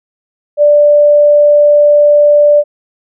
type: tone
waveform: sine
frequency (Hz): 588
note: D5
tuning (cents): +2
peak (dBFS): -3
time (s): 0.57-2.64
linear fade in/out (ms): 50
effects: none